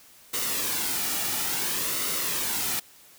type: noise with flanger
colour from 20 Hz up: white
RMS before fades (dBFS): -28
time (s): 0.33-2.8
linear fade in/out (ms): 10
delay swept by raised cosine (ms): 1.2 to 1.94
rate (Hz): 0.58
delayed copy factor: -0.5
effects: white hiss -53 dBFS RMS until 3.18 s